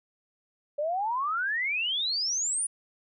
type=exponential sweep; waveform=sine; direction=up; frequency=568 to 9810 Hz; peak=-26 dBFS; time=0.78-2.67 s; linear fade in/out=10 ms; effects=none